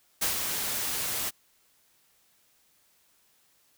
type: noise with ADSR envelope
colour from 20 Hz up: white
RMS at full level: -26 dBFS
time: 0.21-1.31 s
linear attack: 14 ms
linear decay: 130 ms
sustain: -5 dB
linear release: 29 ms
effects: white hiss -66 dBFS RMS until 3.77 s